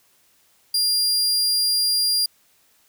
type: tone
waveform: sawtooth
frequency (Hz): 4800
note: D8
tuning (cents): +37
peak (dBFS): -15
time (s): 0.74-2.26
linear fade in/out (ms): 5
effects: white hiss -60 dBFS RMS until 2.88 s